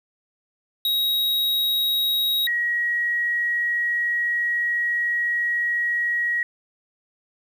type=tone pair in turn; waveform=square / sine; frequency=3806 / 1903 Hz; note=A#7 / A#6; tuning=+35 / +35 cents; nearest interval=octave; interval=1200 cents; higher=first; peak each=-20 dBFS; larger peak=neither; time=0.85-2.47 / 2.47-6.43 s; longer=second; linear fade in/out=2 ms; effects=9-bit